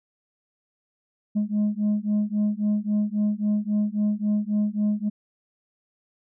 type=beating tone pair; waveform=sine; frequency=207.4 / 211.1 Hz; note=G#3 / G#3; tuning=-2 / +29 cents; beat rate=3.7 Hz; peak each=-22 dBFS; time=1.35-5.1 s; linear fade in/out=20 ms; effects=tanh soft clip ceiling -18 dBFS